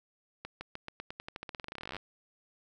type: accelerating click train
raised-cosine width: 0.3 ms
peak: -24 dBFS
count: 29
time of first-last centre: 0.45-1.966 s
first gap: 160 ms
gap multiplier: 0.9
effects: none